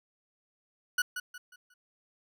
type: tone with echo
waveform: 40% pulse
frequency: 1471 Hz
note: F#6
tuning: 11 cents flat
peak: -24 dBFS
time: 0.98-1.02 s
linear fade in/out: 5 ms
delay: 180 ms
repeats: 4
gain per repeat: -9 dB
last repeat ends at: 1.74 s
effects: none